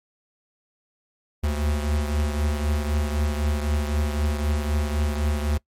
square beating tone pair, 73.42 / 77.32 Hz, D2 / D#2, 0 / -10 cents, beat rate 3.9 Hz, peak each -23 / -30 dBFS, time 1.43-5.58 s, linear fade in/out 10 ms, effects noise-tail reverb RT60 0.1 s tail -23 dB re dry + MP3 64 kbps

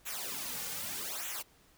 white noise with flanger, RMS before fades -39 dBFS, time 0.05-1.43 s, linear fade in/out 20 ms, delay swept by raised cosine 0.2 to 3.1 ms, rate 0.82 Hz, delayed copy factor -0.85, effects pink hiss -64 dBFS RMS until 1.77 s

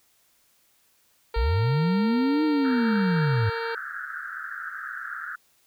harmonic tone, 459.7 Hz, A#4, 24 cents flat, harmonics 1 / 2 / 3 / 4 / 5 / 6 / 7 / 8 / 9 / 10, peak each -30 / -34 / -38 / -42 / -42 / -47 / -48 / -49 / -45 / -47 dBFS, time 1.34-3.75 s, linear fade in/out 5 ms
sine linear two-way sweep, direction up then down, 47.66 to 311.1 to 98.6 Hz, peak -20 dBFS, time 1.36-3.5 s, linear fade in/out 10 ms, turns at 2.44 s
white band-pass noise, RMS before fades -35 dBFS, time 2.64-5.36 s, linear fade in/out 10 ms, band 1300 to 1700 Hz, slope 96 dB/octave
effects white hiss -64 dBFS RMS until 5.66 s

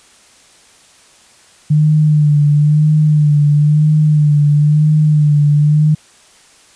sine tone with vibrato, 150 Hz, D3, 37 cents sharp, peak -7 dBFS, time 1.7-5.95 s, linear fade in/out 10 ms, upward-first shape sine, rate 1 Hz, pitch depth 40 cents each way, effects white hiss -46 dBFS RMS until 6.75 s + resampled to 22050 Hz

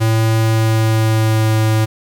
square tone with pitch glide, 111.7 to 109.78 Hz, A2 to A2, +27 to -3 cents, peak -12 dBFS, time 0-1.86 s, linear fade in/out 20 ms, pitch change -30 cents, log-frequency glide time 0.42-1.55 s, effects 8-bit

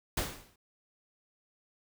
pink noise with exponential decay, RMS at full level -29 dBFS, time 0.17-0.56 s, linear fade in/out 5 ms, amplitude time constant 83 ms, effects none

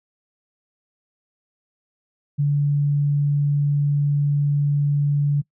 sine tone, 144.3 Hz, D3, 30 cents flat, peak -16 dBFS, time 2.38-5.42 s, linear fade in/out 20 ms, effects noise-tail reverb RT60 0.1 s tail -22 dB re dry

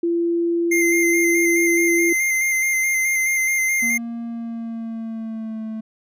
sine tone, 340.2 Hz, F4, 45 cents flat, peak -17 dBFS, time 0.03-2.13 s, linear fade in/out 5 ms
square tone with vibrato, 2093 Hz, C7, in tune, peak -18 dBFS, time 0.71-3.98 s, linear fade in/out 10 ms, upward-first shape square, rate 4.7 Hz, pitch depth 18 cents each way
triangle tone with pitch glide, 233.1 to 220 Hz, A#3 to A3, 0 to 0 cents, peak -24 dBFS, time 3.82-5.81 s, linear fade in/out 10 ms, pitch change -100 cents, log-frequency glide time 4.25-5.62 s
effects none

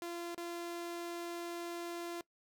sawtooth tone with dropouts, 343.5 Hz, F4, 29 cents flat, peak -36 dBFS, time 0.02-2.21 s, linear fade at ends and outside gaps 1 ms, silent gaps 0.347-0.378 s, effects noise-tail reverb RT60 0.1 s tail -21 dB re dry

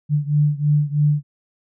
sine beating tone pair, 146.83 / 149.93 Hz, D3 / D3, 0 / +36 cents, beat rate 3.1 Hz, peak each -17 / -19 dBFS, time 0.09-1.23 s, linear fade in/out 50 ms, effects none

